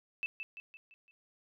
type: tone with echo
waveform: sine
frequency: 2637 Hz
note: E7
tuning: in tune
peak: -32 dBFS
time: 0.23-0.26 s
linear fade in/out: 0 ms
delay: 170 ms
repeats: 5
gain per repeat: -6 dB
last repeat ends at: 1.11 s
effects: none